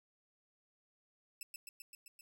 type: tone with echo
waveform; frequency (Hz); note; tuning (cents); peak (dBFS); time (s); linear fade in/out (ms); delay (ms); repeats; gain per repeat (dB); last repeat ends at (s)
10% pulse; 2637; E7; 0; -34; 1.41-1.43; 2; 130; 6; -2; 2.21
effects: none